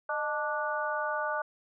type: harmonic tone with a mistuned harmonic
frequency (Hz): 293.7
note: D4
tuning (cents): 0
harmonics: 2 / 3 / 4 / 5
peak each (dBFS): -34 / -35 / -35 / -34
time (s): 0.09-1.42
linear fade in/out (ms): 5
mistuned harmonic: 2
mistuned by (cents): +67
effects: none